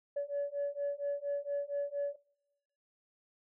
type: beating tone pair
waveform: sine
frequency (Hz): 568 / 572.3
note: C#5 / D5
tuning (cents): +42 / -45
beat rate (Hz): 4.3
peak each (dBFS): -36 / -35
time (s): 0.16-2.16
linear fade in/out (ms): 10
effects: noise-tail reverb RT60 1.0 s tail -26 dB re dry + tanh soft clip ceiling -28 dBFS